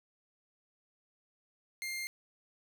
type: tone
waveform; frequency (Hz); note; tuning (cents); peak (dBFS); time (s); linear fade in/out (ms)
sawtooth; 2111; C7; +15; -33; 1.82-2.07; 0
effects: none